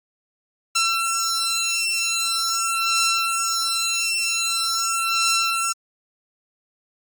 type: beating tone pair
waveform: 10% pulse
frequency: 1348 / 1348.44 Hz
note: E6 / E6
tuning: +38 / +39 cents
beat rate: 0.44 Hz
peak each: -15 dBFS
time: 0.75-5.73 s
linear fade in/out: 10 ms
effects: Opus 32 kbps